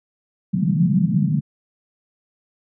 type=band-pass noise; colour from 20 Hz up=pink; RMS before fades=-18 dBFS; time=0.53-1.41 s; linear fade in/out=20 ms; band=150 to 200 Hz; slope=48 dB/octave; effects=none